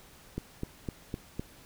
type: click train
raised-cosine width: 3 ms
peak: -20 dBFS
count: 5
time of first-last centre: 0.38-1.395 s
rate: 3.94 Hz
effects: pink hiss -55 dBFS RMS until 1.65 s